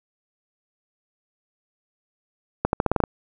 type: accelerating click train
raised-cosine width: 1 ms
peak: -5 dBFS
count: 8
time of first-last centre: 2.65-3.038 s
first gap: 81 ms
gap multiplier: 0.87
effects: none